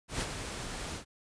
pink noise with ADSR envelope, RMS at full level -32 dBFS, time 0.08-1.05 s, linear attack 130 ms, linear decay 51 ms, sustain -7 dB, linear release 100 ms, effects resampled to 22050 Hz

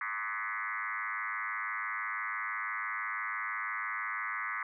sine tone with frequency modulation, 1600 Hz, G6, 35 cents sharp, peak -33 dBFS, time 0.01-4.63 s, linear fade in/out 2 ms, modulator 106 Hz, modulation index 5, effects none

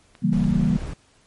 clicks, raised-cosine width 0.3 ms, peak -29 / -32 / -24 dBFS, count 3, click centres 0.152 / 0.405 / 0.442 s
sine chord, C# diminished seventh, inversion none, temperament equal with one note detuned, 138.59 / 164.81 / 194.19 / 233.1 Hz, C#3 / E3 / G3 / Bb3, 0 / 0 / -16 / 0 cents, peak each -27 / -22 / -21 / -23 dBFS, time 0.22-0.78 s, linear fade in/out 20 ms
brown noise, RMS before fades -30 dBFS, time 0.32-0.94 s, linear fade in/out 10 ms
effects pink hiss -58 dBFS RMS until 1.26 s + MP3 48 kbps

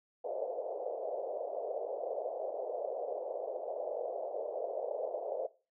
pink band-pass noise, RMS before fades -38 dBFS, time 0.24-5.47 s, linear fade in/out 10 ms, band 470 to 670 Hz, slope 48 dB/octave, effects noise-tail reverb RT60 0.3 s tail -17 dB re dry

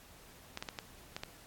clicks, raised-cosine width 0.2 ms, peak -21 dBFS, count 6, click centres 0.574 / 0.625 / 0.688 / 0.788 / 1.165 / 1.235 s, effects pink hiss -57 dBFS RMS until 1.46 s + AAC 64 kbps

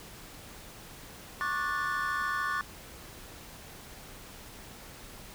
triangle chord, D major seventh, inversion third, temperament just, 1101.2 / 1174.7 / 1468.3 / 1762 Hz, C#6 / D6 / F#6 / A6, -12 / 0 / -14 / +2 cents, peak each -33 dBFS, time 1.41-2.61 s, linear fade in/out 0 ms, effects pink hiss -48 dBFS RMS until 5.34 s

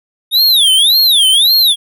square tone with vibrato, 3613 Hz, A7, 45 cents sharp, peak -7 dBFS, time 0.31-1.76 s, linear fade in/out 50 ms, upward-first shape sine, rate 1.8 Hz, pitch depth 290 cents each way, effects none

